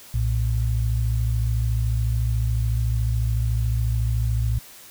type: tone pair together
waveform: sine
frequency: 60.7 / 114.59 Hz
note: B1 / A#2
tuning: -29 / -29 cents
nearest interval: major seventh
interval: 1100 cents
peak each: -22 dBFS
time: 0.14-4.59 s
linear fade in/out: 5 ms
effects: white hiss -45 dBFS RMS until 4.9 s